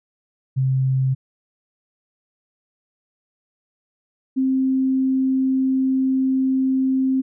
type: tone pair in turn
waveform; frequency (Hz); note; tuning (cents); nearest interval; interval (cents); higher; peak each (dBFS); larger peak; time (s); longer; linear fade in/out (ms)
sine; 131.9 / 263.3; C3 / C4; +14 / +11; octave; 1197; second; -16; neither; 0.56-1.15 / 4.36-7.22; second; 20
effects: none